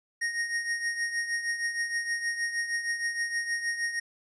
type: tone with tremolo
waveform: square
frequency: 1864.7 Hz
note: A#6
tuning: in tune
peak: -26 dBFS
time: 0.21-4 s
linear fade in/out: 10 ms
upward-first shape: triangle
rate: 6.4 Hz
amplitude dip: 70%
effects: resampled to 22050 Hz